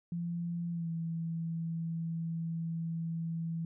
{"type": "tone with pitch glide", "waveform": "sine", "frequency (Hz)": [171.2, 165.08], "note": ["F3", "E3"], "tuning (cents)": [-34, 3], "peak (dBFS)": -33, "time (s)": [0.12, 3.65], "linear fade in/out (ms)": 2, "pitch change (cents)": -63, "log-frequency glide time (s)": [0.71, 0.89], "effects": []}